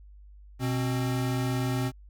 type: tone pair together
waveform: square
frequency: 124.37 / 264.6 Hz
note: B2 / C4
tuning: +13 / +20 cents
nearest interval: octave + minor second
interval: 1307 cents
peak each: -28 / -32 dBFS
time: 0.59-1.92 s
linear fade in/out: 50 ms
effects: added 50 Hz sine -47 dBFS peak until 2.09 s